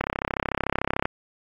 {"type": "click train", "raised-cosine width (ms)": 0.5, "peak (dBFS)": -8, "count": 36, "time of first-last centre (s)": [0.01, 1.055], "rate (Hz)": 33.5, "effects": ["AAC 64 kbps"]}